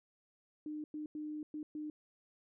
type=tone bursts at uneven times; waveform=sine; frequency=303.1 Hz; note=D#4; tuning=45 cents flat; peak=-39 dBFS; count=5; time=0.66-0.84 / 0.94-1.06 / 1.15-1.43 / 1.54-1.63 / 1.75-1.9 s; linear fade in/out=2 ms; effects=none